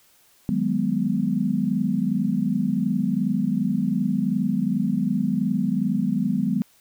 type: chord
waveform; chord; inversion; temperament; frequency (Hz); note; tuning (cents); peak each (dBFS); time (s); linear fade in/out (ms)
sine; G# minor seventh; second; equal; 155.56 / 185 / 207.7 / 246.9; D#3 / F#3 / G#3 / B3; 0 / 0 / 0 / 0; -30 / -25 / -24 / -25; 0.49-6.62; 0
effects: white hiss -58 dBFS RMS until 6.8 s